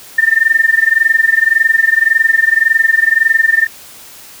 sine tone with amplitude modulation, 1802 Hz, A6, 41 cents sharp, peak -4 dBFS, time 0.18-3.67 s, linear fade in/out 5 ms, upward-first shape sine, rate 21.8 Hz, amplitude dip 90%, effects white hiss -36 dBFS RMS until 4.4 s

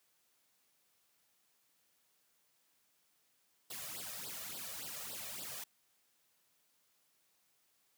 white noise with flanger, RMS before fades -45 dBFS, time 3.7-5.64 s, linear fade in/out 5 ms, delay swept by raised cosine 0.22 to 1.72 ms, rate 3.5 Hz, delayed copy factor +1, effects white hiss -75 dBFS RMS until 7.97 s + high-pass 100 Hz 12 dB/octave

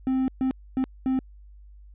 triangle tone bursts at uneven times, 261.6 Hz, C4, in tune, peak -19 dBFS, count 4, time 0.07-0.28 / 0.41-0.51 / 0.77-0.84 / 1.06-1.19 s, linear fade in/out 0 ms, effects added 50 Hz sine -45 dBFS peak until 1.94 s + resampled to 8000 Hz

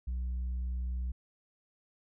sine tone, 62 Hz, B1, 7 cents sharp, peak -29 dBFS, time 0.07-1.12 s, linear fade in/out 10 ms, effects tanh soft clip ceiling -31 dBFS

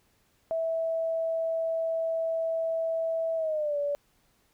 sine tone with pitch glide, 654 to 576 Hz, E5 to D5, -14 to -34 cents, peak -26 dBFS, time 0.51-3.95 s, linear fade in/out 0 ms, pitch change -220 cents, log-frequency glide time 3.36-3.78 s, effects pink hiss -68 dBFS RMS until 4.53 s

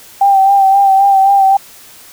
sine tone with vibrato, 784 Hz, G5, in tune, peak -5 dBFS, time 0.21-1.57 s, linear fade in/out 5 ms, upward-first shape sine, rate 3.8 Hz, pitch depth 33 cents each way, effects white hiss -38 dBFS RMS until 2.12 s

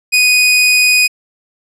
sawtooth tone, 2486 Hz, D#7, 2 cents flat, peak -4 dBFS, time 0.12-1.08 s, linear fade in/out 20 ms, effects low-pass 12000 Hz 12 dB/octave

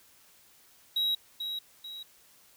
triangle tone with echo, 3846 Hz, B7, 47 cents flat, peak -24 dBFS, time 0.96-1.15 s, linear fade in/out 5 ms, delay 440 ms, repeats 2, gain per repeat -7 dB, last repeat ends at 2.03 s, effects white hiss -60 dBFS RMS until 2.56 s

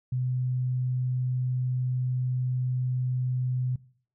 sine tone, 126.7 Hz, B2, 45 cents sharp, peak -25 dBFS, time 0.12-3.76 s, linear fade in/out 5 ms, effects noise-tail reverb RT60 0.5 s tail -20 dB re dry

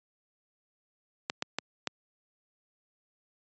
clicks, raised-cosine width 0.2 ms, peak -12 dBFS, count 4, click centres 1.299 / 1.424 / 1.586 / 1.873 s, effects high-pass 150 Hz 12 dB/octave + resampled to 16000 Hz

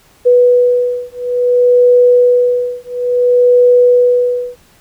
sine beating tone pair, 491.4 / 491.98 Hz, B4 / B4, -9 / -7 cents, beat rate 0.58 Hz, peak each -10 dBFS, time 0.25-4.57 s, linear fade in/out 20 ms, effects pink hiss -48 dBFS RMS until 4.8 s

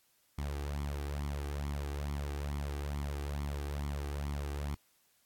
sawtooth tone with flanger, 71.9 Hz, D2, 36 cents flat, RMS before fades -37 dBFS, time 0.38-4.75 s, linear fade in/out 5 ms, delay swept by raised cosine 0.9 to 2.6 ms, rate 2.3 Hz, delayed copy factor +0.6, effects white hiss -71 dBFS RMS until 5.25 s + AAC 64 kbps

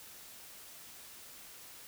silence, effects white hiss -52 dBFS RMS until 1.87 s

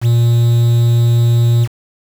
triangle tone with quantisation, 117.9 Hz, A#2, 20 cents sharp, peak -6 dBFS, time 0.01-1.68 s, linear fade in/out 50 ms, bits 5, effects none

